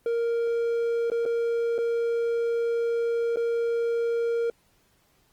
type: tone with dropouts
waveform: triangle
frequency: 466.2 Hz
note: A#4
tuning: in tune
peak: -21 dBFS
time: 0.06-4.5 s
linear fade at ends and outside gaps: 2 ms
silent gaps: 1.101-1.117 / 1.254-1.26 / 1.781-1.786 / 3.36-3.37 s
effects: pink hiss -65 dBFS RMS until 5.32 s + Opus 24 kbps